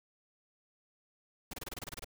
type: noise bursts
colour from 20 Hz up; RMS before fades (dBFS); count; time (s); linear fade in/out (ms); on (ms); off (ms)
pink; -42; 11; 1.51-2.045; 5; 25; 26
effects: none